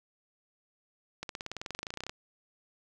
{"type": "accelerating click train", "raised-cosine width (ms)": 0.2, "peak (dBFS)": -20, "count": 21, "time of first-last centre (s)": [1.23, 2.095], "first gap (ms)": 62, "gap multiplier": 0.96, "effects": []}